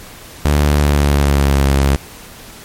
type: tone with pitch glide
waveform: sawtooth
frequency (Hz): 73.42 to 68.9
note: D2 to C#2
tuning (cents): 0 to -10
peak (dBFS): -6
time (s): 0.45-1.96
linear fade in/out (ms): 0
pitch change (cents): -110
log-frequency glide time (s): 0.76-1.63
effects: pink hiss -36 dBFS RMS until 2.64 s + MP3 64 kbps